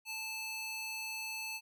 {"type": "tone with high-pass filter", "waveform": "square", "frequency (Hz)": 875, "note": "A5", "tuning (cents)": -10, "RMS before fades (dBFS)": -41, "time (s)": [0.05, 1.61], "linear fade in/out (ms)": 50, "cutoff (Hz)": 2300, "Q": 1.4, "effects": []}